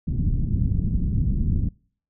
pink low-pass noise, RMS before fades -22 dBFS, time 0.07-1.69 s, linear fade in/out 5 ms, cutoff 210 Hz, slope 24 dB/octave, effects noise-tail reverb RT60 0.5 s tail -26 dB re dry

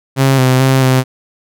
sawtooth tone with pitch steps, 135 / 129.1 / 132.8 / 129.9 Hz, C#3 / C3 / C3 / C3, -45 / -23 / +26 / -12 cents, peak -4 dBFS, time 0.16-1.04 s, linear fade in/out 50 ms, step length 220 ms, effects none

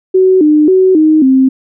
sine tone with pitch steps, 374.9 / 302.7 / 375.1 / 311.3 / 263.3 Hz, F#4 / D#4 / F#4 / D#4 / C4, +23 / -48 / +24 / +1 / +11 cents, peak -4 dBFS, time 0.14-1.49 s, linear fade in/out 10 ms, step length 270 ms, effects none

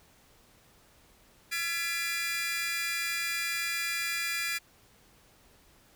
sawtooth tone cluster, 1361 / 1694 / 1998 / 2392 Hz, F6 / G#6 / B6 / D7, -45 / +34 / +20 / +31 cents, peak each -38 / -33 / -34 / -29 dBFS, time 1.51-4.59 s, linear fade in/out 20 ms, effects pink hiss -61 dBFS RMS until 5.95 s

